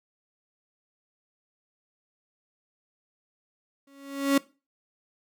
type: tone with exponential growth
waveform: 35% pulse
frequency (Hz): 277.2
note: C#4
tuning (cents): 0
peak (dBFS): -15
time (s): 3.87-4.38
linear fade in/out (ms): 5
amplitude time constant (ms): 110
effects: noise-tail reverb RT60 0.3 s tail -20 dB re dry